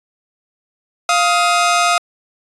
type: tone pair together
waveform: sawtooth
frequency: 698.5 / 1257.6 Hz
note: F5 / D#6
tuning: 0 / +18 cents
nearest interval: minor seventh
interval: 1018 cents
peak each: -11 dBFS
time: 1.09-1.98 s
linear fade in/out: 2 ms
effects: resampled to 22050 Hz